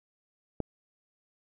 click, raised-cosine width 2 ms, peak -17 dBFS, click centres 0.603 s, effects none

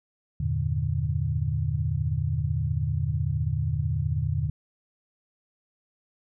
sine chord, E half-diminished seventh, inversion none, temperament equal, 82.41 / 98 / 116.54 / 146.83 Hz, E2 / G2 / Bb2 / D3, 0 / 0 / 0 / 0 cents, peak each -29 / -32 / -29 / -28 dBFS, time 0.4-4.5 s, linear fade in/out 5 ms, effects none

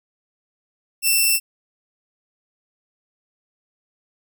5% pulse tone, 2682 Hz, E7, 29 cents sharp, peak -6 dBFS, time 1.02-1.4 s, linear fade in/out 50 ms, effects none

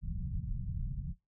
pink low-pass noise, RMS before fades -37 dBFS, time 0.01-1.15 s, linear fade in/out 50 ms, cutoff 180 Hz, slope 48 dB/octave, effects noise-tail reverb RT60 0.2 s tail -18 dB re dry

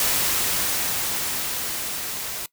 white noise with level ramp, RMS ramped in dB -21 to -31 dBFS, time 0-2.46 s, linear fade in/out 2 ms, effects noise-tail reverb RT60 0.1 s tail -20 dB re dry

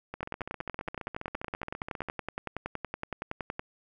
two click trains, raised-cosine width 0.5 ms, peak -22 / -18 dBFS, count 30 / 37, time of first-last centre 0.14-2.086 / 0.23-3.594 s, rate 14.9 / 10.7 Hz, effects none

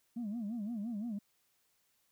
sine tone with vibrato, 220 Hz, A3, in tune, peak -34 dBFS, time 0.16-1.19 s, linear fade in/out 10 ms, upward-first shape sine, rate 5.8 Hz, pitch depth 170 cents each way, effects tanh soft clip ceiling -34 dBFS + white hiss -75 dBFS RMS until 2.11 s

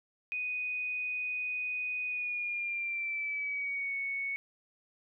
sine tone with pitch glide, 2488 to 2217 Hz, D#7 to C#7, -1 to 0 cents, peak -32 dBFS, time 0.32-4.36 s, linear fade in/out 0 ms, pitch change -199 cents, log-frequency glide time 2.06-3.95 s, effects none

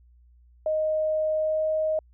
sine tone with pitch glide, 622.3 to 625.9 Hz, D#5 to D#5, 0 to +10 cents, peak -22 dBFS, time 0.66-1.99 s, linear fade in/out 2 ms, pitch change +10 cents, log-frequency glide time 1.35-1.67 s, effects added 60 Hz sine -53 dBFS peak until 2.13 s

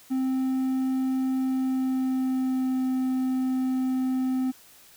triangle tone with pitch glide, 261.6 to 258.7 Hz, C4 to C4, 0 to -19 cents, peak -21 dBFS, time 0.1-4.52 s, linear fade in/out 20 ms, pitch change -19 cents, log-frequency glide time 1.43-2.85 s, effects white hiss -53 dBFS RMS until 4.96 s

